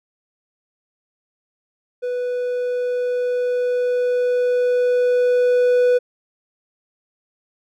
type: tone with level ramp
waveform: triangle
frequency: 493.9 Hz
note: B4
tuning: in tune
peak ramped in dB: -19 to -10 dBFS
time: 2.02-5.99 s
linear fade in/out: 20 ms
effects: none